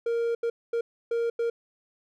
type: tone bursts at uneven times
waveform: triangle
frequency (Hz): 466.2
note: A#4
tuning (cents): 0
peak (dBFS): -22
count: 5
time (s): 0.06-0.35 / 0.43-0.5 / 0.73-0.81 / 1.11-1.3 / 1.39-1.5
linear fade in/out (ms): 5
effects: none